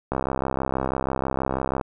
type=click train; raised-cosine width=1 ms; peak=-10 dBFS; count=113; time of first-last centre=0.12-1.812 s; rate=66.2 Hz; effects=none